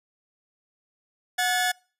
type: tone pair together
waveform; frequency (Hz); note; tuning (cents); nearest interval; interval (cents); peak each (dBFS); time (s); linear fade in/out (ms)
sawtooth; 731 / 1720.6; F#5 / A6; -21 / -39; octave + minor third; 1482; -21; 1.38-1.72; 10
effects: noise-tail reverb RT60 0.4 s tail -26 dB re dry + resampled to 32000 Hz

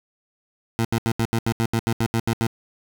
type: tone bursts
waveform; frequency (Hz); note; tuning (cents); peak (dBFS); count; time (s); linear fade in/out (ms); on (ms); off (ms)
20% pulse; 114.3; A#2; -34; -14; 13; 0.79-2.468; 0; 58; 77
effects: none

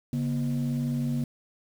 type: tone pair together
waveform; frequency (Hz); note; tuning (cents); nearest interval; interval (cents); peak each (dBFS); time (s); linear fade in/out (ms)
sine; 141 / 239.6; C#3 / A#3; +30 / +48; major sixth; 918; -26; 0.13-1.24; 2
effects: tanh soft clip ceiling -22 dBFS + 8-bit

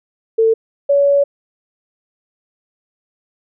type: tone pair in turn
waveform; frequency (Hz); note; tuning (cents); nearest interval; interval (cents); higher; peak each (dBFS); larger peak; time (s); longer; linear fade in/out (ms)
sine; 448.4 / 564.9; A4 / C#5; +33 / +33; major third; 400; second; -9; neither; 0.38-0.54 / 0.89-1.24; second; 10
effects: none

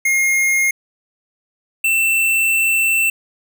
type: tone pair in turn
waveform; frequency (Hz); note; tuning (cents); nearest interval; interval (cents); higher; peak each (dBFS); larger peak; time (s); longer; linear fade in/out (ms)
square; 2139 / 2679; C7 / E7; +38 / +27; major third; 389; second; -14; neither; 0.05-0.71 / 1.84-3.1; second; 5
effects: none

